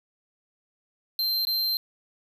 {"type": "tone with dropouts", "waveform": "square", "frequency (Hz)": 4139, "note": "C8", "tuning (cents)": -20, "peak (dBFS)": -24, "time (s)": [1.19, 1.77], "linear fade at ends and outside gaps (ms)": 1, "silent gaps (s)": [1.451, 1.47], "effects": ["11-bit"]}